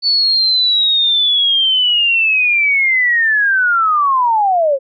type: linear sweep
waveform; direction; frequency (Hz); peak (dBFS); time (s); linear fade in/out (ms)
sine; down; 4493 to 520; -10; 0.02-4.79; 50
effects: none